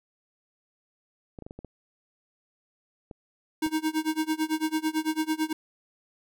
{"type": "clicks", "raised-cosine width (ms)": 2, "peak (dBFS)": -27, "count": 8, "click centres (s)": [1.388, 1.423, 1.465, 1.509, 1.59, 1.647, 3.112, 3.664]}
{"type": "tone with tremolo", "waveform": "square", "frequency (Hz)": 313.7, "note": "D#4", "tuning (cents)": 14, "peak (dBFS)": -23, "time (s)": [3.62, 5.53], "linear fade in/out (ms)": 5, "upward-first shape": "sine", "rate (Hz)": 9, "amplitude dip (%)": 95}
{"effects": []}